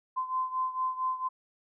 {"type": "beating tone pair", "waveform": "sine", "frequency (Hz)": [1030, 1034.4], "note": ["C6", "C6"], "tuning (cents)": [-28, -20], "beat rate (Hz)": 4.4, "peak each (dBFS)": [-30, -34], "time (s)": [0.16, 1.29], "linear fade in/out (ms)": 20, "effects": []}